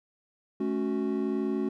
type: chord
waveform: triangle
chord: F# minor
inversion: first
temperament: equal with one note detuned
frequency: 216.1 / 277.2 / 370 Hz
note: A3 / C#4 / F#4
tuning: -31 / 0 / 0 cents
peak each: -29 dBFS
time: 0.6-1.69 s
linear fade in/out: 5 ms
effects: none